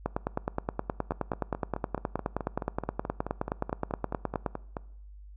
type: two click trains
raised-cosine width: 1 ms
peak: -14 / -19 dBFS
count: 43 / 18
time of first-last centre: 0.06-4.463 / 1.12-4.768 s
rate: 9.54 / 4.66 Hz
effects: noise-tail reverb RT60 0.7 s tail -21 dB re dry + added 50 Hz sine -45 dBFS peak until 5.36 s

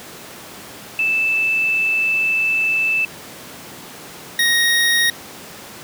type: tone pair in turn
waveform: sine / 25% pulse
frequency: 2637 / 1871.7 Hz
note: E7 / A#6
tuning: 0 / +7 cents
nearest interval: tritone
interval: 593 cents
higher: first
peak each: -15 / -10 dBFS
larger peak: second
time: 0.99-3.05 / 4.39-5.1 s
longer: first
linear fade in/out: 2 ms
effects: pink hiss -36 dBFS RMS until 5.83 s + high-pass 150 Hz 12 dB/octave

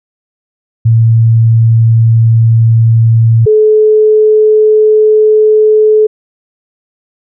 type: tone pair in turn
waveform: sine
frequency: 113.9 / 430 Hz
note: A#2 / A4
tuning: -40 / -40 cents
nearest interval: octave + major seventh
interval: 2300 cents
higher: second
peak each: -3 dBFS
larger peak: neither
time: 0.85-3.46 / 3.46-6.07 s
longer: neither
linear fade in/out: 10 ms
effects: none

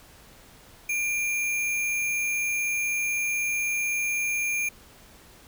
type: tone with sample-and-hold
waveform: sine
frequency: 2388 Hz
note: D7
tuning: 28 cents sharp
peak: -24 dBFS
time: 0.89-4.69 s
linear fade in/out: 5 ms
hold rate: 8820 Hz
effects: pink hiss -52 dBFS RMS until 5.47 s

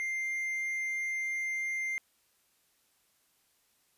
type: tone with hard clipping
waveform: triangle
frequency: 2099 Hz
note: C7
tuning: 5 cents sharp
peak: -32 dBFS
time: 0-1.98 s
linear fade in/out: 0 ms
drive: 6 dB
effects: white hiss -71 dBFS RMS until 3.97 s + resampled to 32000 Hz

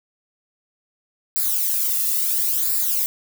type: noise with flanger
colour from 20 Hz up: violet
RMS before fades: -21 dBFS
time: 1.36-3.06 s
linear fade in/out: 0 ms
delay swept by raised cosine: 0.32 to 1.32 ms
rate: 0.73 Hz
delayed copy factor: -0.85
effects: none

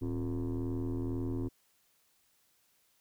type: tone with frequency modulation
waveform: sine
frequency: 186.1 Hz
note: F#3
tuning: 10 cents sharp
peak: -29 dBFS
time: 0.01-1.49 s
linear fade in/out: 20 ms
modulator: 82.1 Hz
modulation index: 2.1
effects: tanh soft clip ceiling -31 dBFS + white hiss -71 dBFS RMS until 3 s

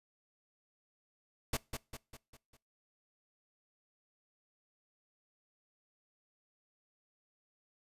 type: noise with echo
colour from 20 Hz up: pink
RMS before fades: -33 dBFS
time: 1.53-1.57 s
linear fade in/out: 5 ms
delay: 200 ms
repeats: 5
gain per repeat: -6 dB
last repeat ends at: 2.57 s
effects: noise-tail reverb RT60 0.3 s tail -23 dB re dry + resampled to 32000 Hz

